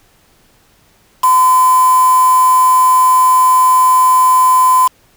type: tone with quantisation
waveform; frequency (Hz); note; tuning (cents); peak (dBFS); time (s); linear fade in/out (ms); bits
sine; 1020; C6; -44; -6; 1.23-4.88; 10; 3
effects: pink hiss -51 dBFS RMS until 5.16 s